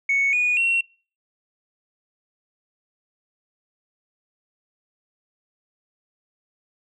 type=tone with pitch steps; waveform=sine; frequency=2217 / 2460 / 2729 Hz; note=C#7 / D#7 / F7; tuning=0 / -20 / -41 cents; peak=-16 dBFS; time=0.09-0.81 s; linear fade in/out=5 ms; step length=240 ms; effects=noise-tail reverb RT60 0.4 s tail -26 dB re dry + tanh soft clip ceiling -14 dBFS